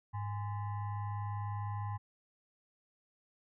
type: tone with frequency modulation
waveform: sine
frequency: 103.1 Hz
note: G#2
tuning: 12 cents flat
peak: -35 dBFS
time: 0.13-1.98 s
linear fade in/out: 20 ms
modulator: 927 Hz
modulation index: 0.65
effects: none